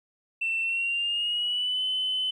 sine tone with pitch glide, 2686 to 3032 Hz, E7 to F#7, +32 to +42 cents, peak -24 dBFS, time 0.41-2.31 s, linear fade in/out 10 ms, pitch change +210 cents, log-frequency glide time 0.61-1.83 s, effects tanh soft clip ceiling -20 dBFS + 11-bit

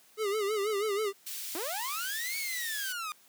square tone with vibrato, 415.3 Hz, G#4, in tune, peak -29 dBFS, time 0.17-1.13 s, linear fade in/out 50 ms, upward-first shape sine, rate 6.2 Hz, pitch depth 100 cents each way
white high-pass noise, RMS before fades -39 dBFS, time 1.26-2.93 s, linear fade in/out 10 ms, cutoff 2700 Hz, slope 12 dB/octave
sawtooth linear two-way sweep, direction up then down, 297.2 to 2251 to 1201 Hz, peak -31 dBFS, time 1.55-3.12 s, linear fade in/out 0 ms, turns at 2.37 s
effects white hiss -61 dBFS RMS until 3.28 s + high-pass 150 Hz 12 dB/octave

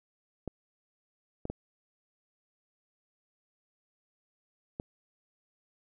clicks, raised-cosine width 2 ms, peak -22 dBFS, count 4, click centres 0.477 / 1.454 / 1.5 / 4.799 s, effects none

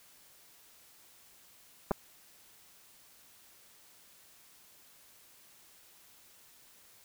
clicks, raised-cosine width 1 ms, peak -16 / -15 dBFS, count 2, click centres 1.91 / 1.915 s, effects white hiss -60 dBFS RMS until 7.04 s

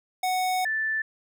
square / sine tone pair in turn, 740 / 1760 Hz, F#5 / A6, 0 / 0 cents, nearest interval octave + minor third, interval 1500 cents, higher second, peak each -24 dBFS, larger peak neither, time 0.23-0.65 / 0.65-1.02 s, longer first, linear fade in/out 5 ms, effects none

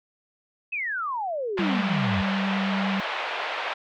sine exponential sweep, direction down, 2637 to 84.4 Hz, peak -26 dBFS, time 0.72-2.22 s, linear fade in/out 10 ms
pink band-pass noise, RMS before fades -30 dBFS, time 1.57-3.74 s, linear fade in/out 10 ms, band 580 to 3300 Hz, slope 24 dB/octave
sine tone with vibrato, 194.2 Hz, G3, 16 cents flat, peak -24 dBFS, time 1.59-3 s, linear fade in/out 0 ms, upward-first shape sine, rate 9.4 Hz, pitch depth 9 cents each way
effects none

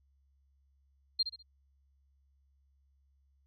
sine tone with echo, 4199 Hz, C8, 5 cents sharp, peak -25 dBFS, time 1.19-1.23 s, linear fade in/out 10 ms, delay 66 ms, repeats 3, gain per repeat -9 dB, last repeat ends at 1.428 s, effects added 68 Hz sine -67 dBFS peak until 3.46 s

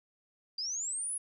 sine linear sweep, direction up, 4699 to 10548 Hz, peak -33 dBFS, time 0.58-1.18 s, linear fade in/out 5 ms, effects none

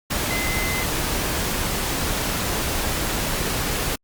sine tone in noise, 2054 Hz, C7, 33 cents flat, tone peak -27 dBFS, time 0.3-0.84 s, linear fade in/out 10 ms, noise pink, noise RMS -24 dBFS, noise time 0.1-3.96 s, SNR -6 dB, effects Opus 48 kbps

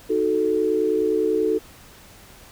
sine chord, D# diminished, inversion none, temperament equal, 311.1 / 370 / 440 Hz, D#4 / F#4 / A4, 0 / 0 / 0 cents, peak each -25 / -24 / -20 dBFS, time 0.09-1.59 s, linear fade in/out 20 ms, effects pink hiss -47 dBFS RMS until 2.51 s

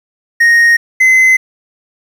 triangle tone pair in turn, 1864.7 / 2048 Hz, A#6 / C7, 0 / -38 cents, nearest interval major second, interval 162 cents, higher second, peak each -3 dBFS, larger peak neither, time 0.4-0.77 / 1-1.37 s, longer neither, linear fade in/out 10 ms, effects 7-bit

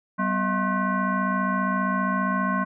sine tone with frequency modulation, 631 Hz, D#5, 24 cents sharp, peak -21 dBFS, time 0.18-2.65 s, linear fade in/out 20 ms, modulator 439 Hz, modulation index 2, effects none

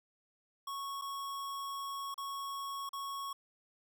square tone with dropouts, 1105 Hz, C#6, 6 cents flat, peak -39 dBFS, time 0.67-3.33 s, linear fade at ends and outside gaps 5 ms, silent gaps 1.014-1.019 / 2.143-2.178 / 2.892-2.931 s, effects none

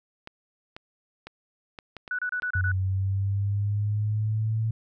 clicks, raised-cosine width 0.3 ms, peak -23 dBFS, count 7, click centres 0.274 / 0.765 / 1.27 / 1.788 / 1.967 / 2.078 / 2.422 s
sine tone bursts, 1480 Hz, F#6, in tune, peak -26 dBFS, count 6, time 2.11-2.717 s, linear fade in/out 2 ms, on 77 ms, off 29 ms
sine linear sweep, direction up, 92 to 112 Hz, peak -23 dBFS, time 2.55-4.71 s, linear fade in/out 5 ms
effects none

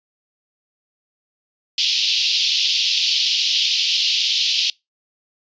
pink band-pass noise, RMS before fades -19 dBFS, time 1.78-4.7 s, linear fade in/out 2 ms, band 2800 to 5300 Hz, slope 48 dB/octave, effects noise-tail reverb RT60 0.2 s tail -25 dB re dry + resampled to 16000 Hz

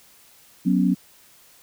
sine chord, F# suspended fourth, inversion none, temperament equal with one note detuned, 185 / 244.5 / 277.2 Hz, F#3 / B3 / C#4, 0 / -17 / 0 cents, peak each -19 / -22 / -22 dBFS, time 0.65-0.95 s, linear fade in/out 20 ms, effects white hiss -53 dBFS RMS until 1.62 s

